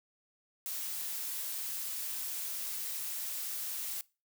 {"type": "noise", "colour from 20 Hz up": "blue", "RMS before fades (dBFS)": -38, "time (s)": [0.66, 4.01], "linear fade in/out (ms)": 0, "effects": ["noise-tail reverb RT60 0.3 s tail -22 dB re dry"]}